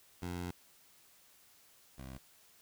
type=tone pair in turn; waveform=15% pulse; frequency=88.3 / 65.48 Hz; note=F2 / C2; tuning=+20 / +2 cents; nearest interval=perfect fourth; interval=518 cents; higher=first; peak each=-32 / -39 dBFS; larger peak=first; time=0.22-0.51 / 1.98-2.18 s; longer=first; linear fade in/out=5 ms; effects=white hiss -64 dBFS RMS until 2.61 s